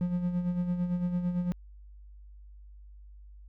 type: tone with tremolo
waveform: triangle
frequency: 177.3 Hz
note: F3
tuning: 26 cents sharp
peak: -23 dBFS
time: 0.01-1.52 s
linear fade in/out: 0 ms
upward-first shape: sine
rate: 8.9 Hz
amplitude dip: 55%
effects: added 50 Hz sine -47 dBFS peak until 3.48 s